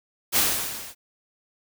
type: noise with level ramp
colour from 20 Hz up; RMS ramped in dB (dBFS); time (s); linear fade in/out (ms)
white; -17 to -42; 0.32-0.95; 50
effects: none